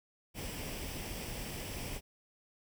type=noise with comb filter; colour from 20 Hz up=pink; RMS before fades=-41 dBFS; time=0.34-2.01 s; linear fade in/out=50 ms; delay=0.37 ms; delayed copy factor=+0.5; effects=none